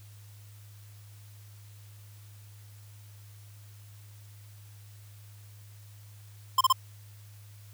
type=tone bursts; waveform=square; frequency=1046.5 Hz; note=C6; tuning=in tune; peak=-19 dBFS; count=3; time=6.58-6.727 s; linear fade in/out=5 ms; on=29 ms; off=30 ms; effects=added 103 Hz sine -48 dBFS peak until 7.73 s + white hiss -59 dBFS RMS until 7.73 s